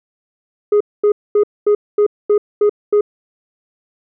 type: tone bursts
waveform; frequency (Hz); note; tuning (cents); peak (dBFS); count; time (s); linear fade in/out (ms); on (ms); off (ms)
sine; 415.3; G#4; 0; -6; 8; 0.72-3.01; 5; 85; 230
effects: tanh soft clip ceiling -8 dBFS